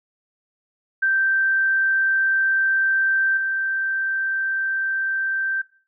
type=tone with level steps; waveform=sine; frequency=1564 Hz; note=G6; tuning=4 cents flat; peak=-16 / -20 dBFS; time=1.02-5.62 s; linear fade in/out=10 ms; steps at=3.37 s; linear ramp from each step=2 ms; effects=noise-tail reverb RT60 0.4 s tail -17 dB re dry